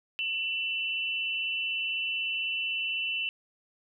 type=tone pair together; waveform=sine; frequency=2689 / 2973 Hz; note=E7 / F#7; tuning=+34 / +8 cents; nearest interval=major second; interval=174 cents; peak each=-30 / -33 dBFS; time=0.19-3.29 s; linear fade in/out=0 ms; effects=none